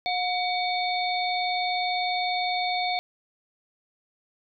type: harmonic tone with a mistuned harmonic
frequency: 723 Hz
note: F#5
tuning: 40 cents flat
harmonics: 1 / 3 / 5 / 6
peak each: -26 / -31 / -33 / -34 dBFS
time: 0.06-2.99 s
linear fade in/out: 0 ms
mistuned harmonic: 3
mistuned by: +71 cents
effects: none